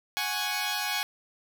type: chord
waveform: 10% pulse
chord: F# suspended second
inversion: none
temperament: equal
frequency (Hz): 740 / 830.6 / 1108.7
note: F#5 / G#5 / C#6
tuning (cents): 0 / 0 / 0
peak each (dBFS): -26 / -22 / -27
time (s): 0.17-1.03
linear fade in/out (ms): 0
effects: none